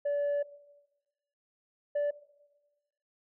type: tone pair in turn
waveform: sine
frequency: 576 / 582 Hz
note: D5 / D5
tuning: -34 / -16 cents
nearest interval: unison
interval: 18 cents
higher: second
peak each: -25 / -24 dBFS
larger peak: second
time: 0.05-0.43 / 1.95-2.11 s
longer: first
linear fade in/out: 10 ms
effects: noise-tail reverb RT60 1.0 s tail -17 dB re dry + tanh soft clip ceiling -26 dBFS